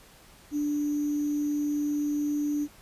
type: tone with sample-and-hold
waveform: sine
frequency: 293.7 Hz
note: D4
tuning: in tune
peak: -25 dBFS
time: 0.51-2.68 s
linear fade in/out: 50 ms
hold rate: 6300 Hz
effects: pink hiss -54 dBFS RMS until 2.81 s + resampled to 32000 Hz